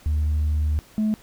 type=tone pair in turn; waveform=sine; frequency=75.9 / 215.1 Hz; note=D#2 / A3; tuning=-42 / -39 cents; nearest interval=octave + tritone; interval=1803 cents; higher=second; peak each=-17 dBFS; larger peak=neither; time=0.06-0.79 / 0.98-1.14 s; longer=first; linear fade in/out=0 ms; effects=tanh soft clip ceiling -17 dBFS + pink hiss -51 dBFS RMS until 1.22 s